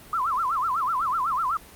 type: tone with vibrato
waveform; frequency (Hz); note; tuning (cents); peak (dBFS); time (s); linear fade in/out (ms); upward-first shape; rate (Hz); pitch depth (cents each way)
sine; 1167; D6; -11; -22; 0.13-1.57; 2; sine; 8; 280
effects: pink hiss -47 dBFS RMS until 1.75 s + Opus 32 kbps